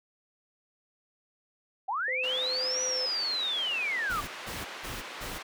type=linear two-way sweep; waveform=sine; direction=up then down; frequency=715 to 5920 to 1131 Hz; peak=-28 dBFS; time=1.88-4.21 s; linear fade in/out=10 ms; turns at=2.82 s
type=tone; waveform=sine; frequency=512 Hz; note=C5; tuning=38 cents flat; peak=-35 dBFS; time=2.08-3.06 s; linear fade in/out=2 ms
type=band-pass noise; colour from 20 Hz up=white; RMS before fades=-42 dBFS; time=2.23-5.43 s; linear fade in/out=10 ms; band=360 to 2700 Hz; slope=12 dB/octave
type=noise bursts; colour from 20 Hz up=pink; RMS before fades=-39 dBFS; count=4; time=4.09-5.39 s; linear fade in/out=20 ms; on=190 ms; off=180 ms
effects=none